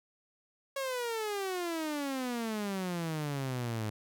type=exponential sweep; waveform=sawtooth; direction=down; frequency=554.4 to 105.1 Hz; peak=-29 dBFS; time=0.76-3.9 s; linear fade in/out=5 ms; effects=none